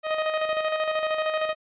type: tone with tremolo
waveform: sawtooth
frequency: 625 Hz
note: D#5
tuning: 8 cents sharp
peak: -18 dBFS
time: 0.03-1.55 s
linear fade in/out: 50 ms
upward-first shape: square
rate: 13 Hz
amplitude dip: 45%
effects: resampled to 8000 Hz